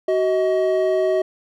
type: tone pair together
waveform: triangle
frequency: 375.8 / 632 Hz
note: F#4 / D#5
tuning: +27 / +27 cents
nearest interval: major sixth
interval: 900 cents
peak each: -17 dBFS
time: 0.08-1.22 s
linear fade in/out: 5 ms
effects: none